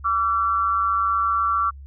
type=tone pair together; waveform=sine; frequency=1153 / 1353.9 Hz; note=D6 / E6; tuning=-32 / +46 cents; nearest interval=minor third; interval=278 cents; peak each=-20 / -22 dBFS; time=0.04-1.71 s; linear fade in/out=20 ms; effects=added 69 Hz sine -37 dBFS peak until 1.86 s